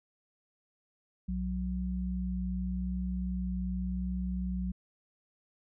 sine tone pair together, 61.72 / 184.3 Hz, B1 / F#3, 0 / -7 cents, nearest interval octave + perfect fifth, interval 1893 cents, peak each -34 / -33 dBFS, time 1.28-4.72 s, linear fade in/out 10 ms, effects none

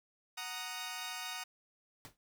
10% pulse chord, D# minor, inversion first, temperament equal, 740 / 932.3 / 1244.5 Hz, F#5 / A#5 / D#6, 0 / 0 / 0 cents, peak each -36 dBFS, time 0.37-1.44 s, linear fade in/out 10 ms
pink noise with exponential decay, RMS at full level -46 dBFS, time 2.05-2.17 s, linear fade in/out 0 ms, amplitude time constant 25 ms
effects none

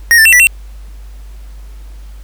square tone with pitch steps, 1867 / 1776 / 2703 / 1962 / 2717 Hz, A#6 / A6 / E7 / B6 / F7, +2 / +16 / +43 / -12 / -48 cents, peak -4 dBFS, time 0.11-0.47 s, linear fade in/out 0 ms, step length 72 ms, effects added 50 Hz sine -28 dBFS peak until 2.23 s + pink hiss -47 dBFS RMS until 2.23 s

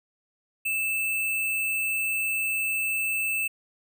sine tone with sample-and-hold, 2637 Hz, E7, in tune, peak -24 dBFS, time 0.65-3.48 s, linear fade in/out 10 ms, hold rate 11025 Hz, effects none

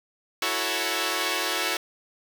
5% pulse chord, F# minor seventh, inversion third, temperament equal, 329.6 / 370 / 440 / 554.4 Hz, E4 / F#4 / A4 / C#5, 0 / 0 / 0 / 0 cents, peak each -19 dBFS, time 0.42-1.77 s, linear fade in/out 2 ms, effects none

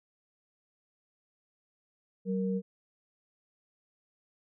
sine tone pair together, 190.32 / 466.2 Hz, F#3 / A#4, +49 / 0 cents, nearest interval octave + major third, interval 1551 cents, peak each -29 / -34 dBFS, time 2.25-2.62 s, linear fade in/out 50 ms, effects none

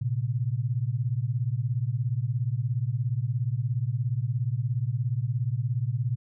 sine beating tone pair, 114.4 / 131.4 Hz, A#2 / C3, -32 / +8 cents, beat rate 17 Hz, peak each -27 / -28 dBFS, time 0.01-6.16 s, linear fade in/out 10 ms, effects none

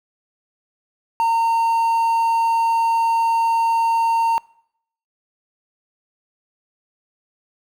triangle tone with quantisation, 916 Hz, A#5, 31 cents flat, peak -13 dBFS, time 1.2-4.38 s, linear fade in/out 0 ms, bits 7, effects noise-tail reverb RT60 0.7 s tail -24 dB re dry

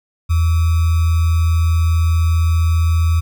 sine tone with sample-and-hold, 82.4 Hz, E2, in tune, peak -11 dBFS, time 0.29-3.21 s, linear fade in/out 20 ms, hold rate 1225 Hz, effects none

